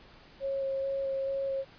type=tone with vibrato; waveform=sine; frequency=543 Hz; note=C#5; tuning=36 cents flat; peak=-29 dBFS; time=0.4-1.65 s; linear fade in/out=50 ms; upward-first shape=square; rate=2.3 Hz; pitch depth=10 cents each way; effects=pink hiss -55 dBFS RMS until 1.78 s + resampled to 11025 Hz